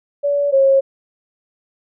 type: tone pair in turn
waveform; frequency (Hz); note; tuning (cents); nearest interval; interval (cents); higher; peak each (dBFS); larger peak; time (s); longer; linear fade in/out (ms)
sine; 572 / 542.1; D5 / C#5; -46 / -39; minor second; 93; first; -14 / -9; second; 0.23-0.52 / 0.52-0.81; neither; 20
effects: none